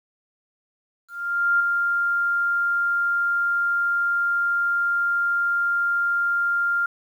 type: tone with ADSR envelope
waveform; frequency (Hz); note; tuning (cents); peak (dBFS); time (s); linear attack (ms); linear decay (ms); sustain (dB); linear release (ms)
sine; 1396.9; F6; 0; -15; 1.08-6.86; 520; 6; -4; 4
effects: 9-bit